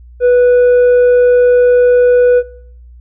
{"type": "tone with tanh clipping", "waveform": "sine", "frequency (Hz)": 491.9, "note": "B4", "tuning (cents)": -7, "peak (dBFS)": -6, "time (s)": [0.2, 2.43], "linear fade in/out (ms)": 50, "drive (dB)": 4, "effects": ["noise-tail reverb RT60 0.7 s tail -23 dB re dry", "added 60 Hz sine -34 dBFS peak until 3 s"]}